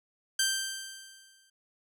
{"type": "tone with exponential decay", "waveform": "10% pulse", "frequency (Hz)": 1568, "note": "G6", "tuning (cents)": 0, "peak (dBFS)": -15, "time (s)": [0.39, 1.5], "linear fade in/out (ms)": 5, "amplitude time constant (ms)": 240, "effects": []}